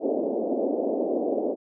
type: band-pass noise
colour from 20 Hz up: pink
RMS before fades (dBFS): -26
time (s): 0-1.56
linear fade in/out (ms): 50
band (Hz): 250 to 660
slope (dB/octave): 48
effects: none